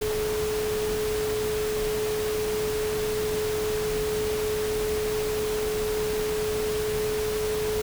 sine tone in noise, 427.5 Hz, A4, 50 cents flat, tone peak -25 dBFS, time 0.01-7.82 s, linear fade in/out 10 ms, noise pink, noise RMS -33 dBFS, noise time 0.01-7.82 s, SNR +5 dB, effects none

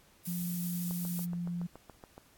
violet noise, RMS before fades -40 dBFS, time 0.25-1.25 s, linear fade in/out 5 ms
sine tone with pitch glide, 175.2 to 173.79 Hz, F3 to F3, +6 to -8 cents, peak -33 dBFS, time 0.27-1.67 s, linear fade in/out 10 ms, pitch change -14 cents, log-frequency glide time 0.92-1.37 s
click train, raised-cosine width 1 ms, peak -33 dBFS, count 10, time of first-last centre 0.91-2.179 s, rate 7.09 Hz
effects pink hiss -63 dBFS RMS until 2.37 s + AAC 64 kbps

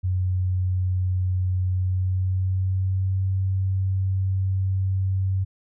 sine tone with pitch glide, 92.1 to 95.24 Hz, F#2 to G2, -7 to -49 cents, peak -20 dBFS, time 0.03-5.45 s, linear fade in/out 20 ms, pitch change +58 cents, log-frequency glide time 1.68-3.23 s, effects none

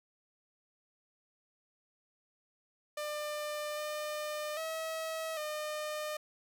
sawtooth tone with pitch steps, 598 / 603 / 643 / 607 Hz, D5 / D5 / E5 / D#5, +31 / +46 / -43 / -43 cents, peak -32 dBFS, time 2.97-6.17 s, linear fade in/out 5 ms, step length 800 ms, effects none

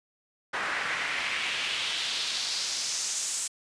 pink noise with band-pass filter sweep, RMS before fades -31 dBFS, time 0.53-3.48 s, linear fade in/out 10 ms, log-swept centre 1500 to 7900 Hz, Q 2.1, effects resampled to 22050 Hz

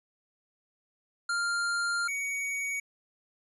square tone pair in turn, 1396.9 / 2245 Hz, F6 / C#7, 0 / +21 cents, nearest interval minor sixth, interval 821 cents, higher second, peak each -28 / -31 dBFS, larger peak first, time 1.29-2.08 / 2.08-2.8 s, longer first, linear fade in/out 5 ms, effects resampled to 24000 Hz

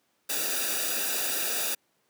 white noise with comb filter, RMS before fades -29 dBFS, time 0.29-1.75 s, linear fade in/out 10 ms, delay 0.94 ms, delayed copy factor -0.75, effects pink hiss -71 dBFS RMS until 2.09 s + high-pass 200 Hz 12 dB/octave

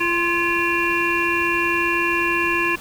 harmonic tone with a mistuned harmonic, 342.6 Hz, F4, 33 cents flat, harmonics 1 / 3 / 5 / 7 / 8, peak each -24 / -24 / -24 / -24 / -24 dBFS, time 0-2.76 s, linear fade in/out 10 ms, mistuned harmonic 3, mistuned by +35 cents, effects pink hiss -39 dBFS RMS until 2.8 s

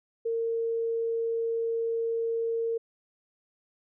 sine tone, 458.2 Hz, A#4, 30 cents flat, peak -26 dBFS, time 0.25-2.78 s, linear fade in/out 10 ms, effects none

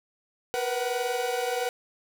45% pulse tone cluster, 476.3 / 497.5 / 750 Hz, A#4 / B4 / F#5, +37 / +13 / +23 cents, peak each -31 dBFS, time 0.54-1.69 s, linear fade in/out 0 ms, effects none

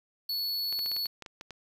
square tone, 4411 Hz, C#8, 9 cents flat, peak -30 dBFS, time 0.29-1.07 s, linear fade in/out 5 ms
clicks, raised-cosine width 0.2 ms, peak -25 dBFS, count 10, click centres 0.726 / 0.791 / 0.861 / 0.916 / 0.965 / 1.058 / 1.223 / 1.262 / 1.411 / 1.507 s
effects 9-bit

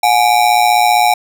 square ring-modulated tone, 779 Hz, G5, 11 cents flat, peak -6 dBFS, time 0.03-1.14 s, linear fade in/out 5 ms, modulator 57.7 Hz, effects none

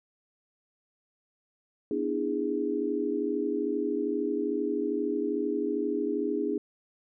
sine chord, E dominant seventh, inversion second, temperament just, 247.2 / 296.7 / 329.6 / 412 Hz, B3 / D4 / E4 / G#4, +2 / +18 / 0 / -14 cents, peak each -35 / -31 / -34 / -30 dBFS, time 1.91-6.58 s, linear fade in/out 2 ms, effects none

